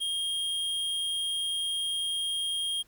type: tone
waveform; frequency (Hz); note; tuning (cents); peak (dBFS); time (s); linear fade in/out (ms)
square; 3234; G#7; -47; -29; 0-2.83; 20
effects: pink hiss -64 dBFS RMS until 2.87 s